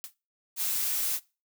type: noise with exponential decay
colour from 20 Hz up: blue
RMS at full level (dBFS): -35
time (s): 0.04-0.14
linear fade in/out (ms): 0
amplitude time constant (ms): 21
type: noise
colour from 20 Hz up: blue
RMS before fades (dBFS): -29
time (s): 0.56-1.2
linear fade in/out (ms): 50
effects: noise-tail reverb RT60 0.3 s tail -22 dB re dry